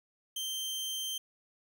sawtooth tone, 3136 Hz, G7, in tune, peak -31 dBFS, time 0.36-1.18 s, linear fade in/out 5 ms, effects none

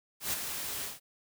white noise with ADSR envelope, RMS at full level -30 dBFS, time 0.2-1 s, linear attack 130 ms, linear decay 16 ms, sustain -7 dB, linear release 160 ms, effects none

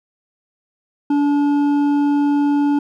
sine tone with hard clipping, 288.2 Hz, D4, 33 cents flat, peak -15 dBFS, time 1.1-2.79 s, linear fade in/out 5 ms, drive 7 dB, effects none

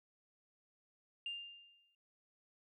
sine tone with exponential decay, 2800 Hz, F7, 4 cents sharp, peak -37 dBFS, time 1.26-1.95 s, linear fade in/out 2 ms, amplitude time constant 150 ms, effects tanh soft clip ceiling -33 dBFS

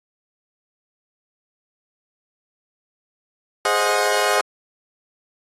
20% pulse chord, Ab dominant seventh, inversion none, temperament equal with one note detuned, 415.3 / 523.3 / 622.3 / 727.3 Hz, Ab4 / C5 / Eb5 / Gb5, 0 / 0 / 0 / -30 cents, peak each -18 dBFS, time 3.65-4.41 s, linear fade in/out 2 ms, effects AAC 32 kbps

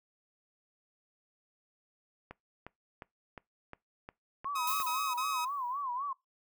click train, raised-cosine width 0.5 ms, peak -29 dBFS, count 8, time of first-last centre 2.31-4.801 s, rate 2.81 Hz
sine tone with vibrato, 1054 Hz, C6, 12 cents sharp, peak -33 dBFS, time 4.45-6.13 s, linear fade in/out 5 ms, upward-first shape sine, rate 3.9 Hz, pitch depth 160 cents each way
sawtooth tone bursts, 1268 Hz, D#6, 32 cents sharp, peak -30 dBFS, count 3, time 4.55-5.452 s, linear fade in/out 10 ms, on 280 ms, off 31 ms
violet noise with exponential decay, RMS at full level -35 dBFS, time 4.67-5.82 s, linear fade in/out 2 ms, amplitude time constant 250 ms
effects noise-tail reverb RT60 0.2 s tail -23 dB re dry

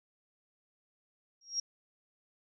sine tone with exponential growth, 5600 Hz, F8, 4 cents sharp, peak -27 dBFS, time 1.41-1.6 s, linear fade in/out 5 ms, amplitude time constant 41 ms, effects none

